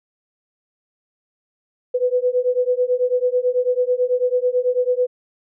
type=beating tone pair; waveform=sine; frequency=493.9 / 503 Hz; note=B4 / B4; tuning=0 / +32 cents; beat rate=9.1 Hz; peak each=-19 dBFS; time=1.94-5.07 s; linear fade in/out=10 ms; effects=none